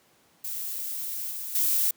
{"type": "noise with level steps", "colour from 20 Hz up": "violet", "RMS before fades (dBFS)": [-33, -35, -24], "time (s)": [0.44, 1.91], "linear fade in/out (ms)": 5, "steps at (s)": [1.31, 1.55], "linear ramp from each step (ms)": 2, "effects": ["pink hiss -62 dBFS RMS until 1.96 s", "high-pass 150 Hz 12 dB/octave"]}